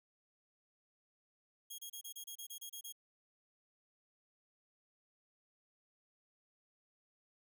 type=tone bursts; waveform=10% pulse; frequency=3274 Hz; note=G#7; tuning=25 cents flat; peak=-37 dBFS; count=11; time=1.7-2.925 s; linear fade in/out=10 ms; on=85 ms; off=29 ms; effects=none